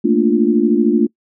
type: chord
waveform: sine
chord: Bb major seventh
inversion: third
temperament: equal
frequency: 220 / 233.1 / 293.7 / 349.2 Hz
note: A3 / Bb3 / D4 / F4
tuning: 0 / 0 / 0 / 0 cents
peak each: -16 dBFS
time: 0.04-1.07 s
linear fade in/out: 10 ms
effects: noise-tail reverb RT60 0.1 s tail -24 dB re dry